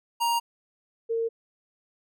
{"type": "tone pair in turn", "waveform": ["square", "sine"], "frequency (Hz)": [937, 457], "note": ["A#5", "A#4"], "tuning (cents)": [9, -34], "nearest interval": "octave", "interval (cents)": 1243, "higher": "first", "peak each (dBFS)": [-23, -24], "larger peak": "first", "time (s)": [[0.2, 0.4], [1.09, 1.29]], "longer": "neither", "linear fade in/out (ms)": 20, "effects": []}